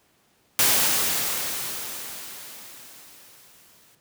white noise with exponential decay, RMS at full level -18 dBFS, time 0.59-3.95 s, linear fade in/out 1 ms, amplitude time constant 730 ms, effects pink hiss -63 dBFS RMS until 4 s + high-pass 100 Hz 12 dB/octave

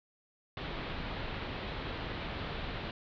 pink low-pass noise, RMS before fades -39 dBFS, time 0.57-2.91 s, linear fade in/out 2 ms, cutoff 4100 Hz, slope 48 dB/octave, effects none

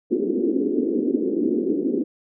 pink band-pass noise, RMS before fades -22 dBFS, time 0.1-2.04 s, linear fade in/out 20 ms, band 240 to 410 Hz, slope 48 dB/octave, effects none

